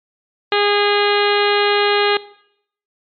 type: harmonic tone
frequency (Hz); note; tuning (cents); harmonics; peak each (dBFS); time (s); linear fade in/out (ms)
410; G#4; -22; 1 / 2 / 3 / 4 / 5 / 6 / 7 / 8 / 9 / 10; -17 / -20 / -22 / -23 / -24 / -25 / -25 / -26 / -27 / -27; 0.52-2.17; 2
effects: noise-tail reverb RT60 0.7 s tail -19 dB re dry + MP3 48 kbps